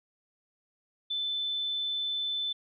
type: tone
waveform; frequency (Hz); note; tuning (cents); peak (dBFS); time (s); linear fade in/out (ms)
sine; 3520; A7; 0; -29; 1.1-2.53; 10
effects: none